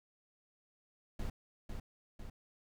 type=noise with echo; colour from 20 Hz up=brown; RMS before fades=-38 dBFS; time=1.19-1.3 s; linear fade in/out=5 ms; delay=500 ms; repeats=2; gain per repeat=-4 dB; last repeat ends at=2.3 s; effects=none